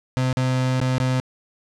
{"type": "tone with dropouts", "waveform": "35% pulse", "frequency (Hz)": 128.7, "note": "C3", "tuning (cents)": -28, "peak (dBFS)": -17, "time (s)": [0.17, 1.2], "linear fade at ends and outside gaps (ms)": 0, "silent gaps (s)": [[0.328, 0.37], [0.801, 0.814], [0.982, 1.001]], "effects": ["low-pass 7000 Hz 12 dB/octave"]}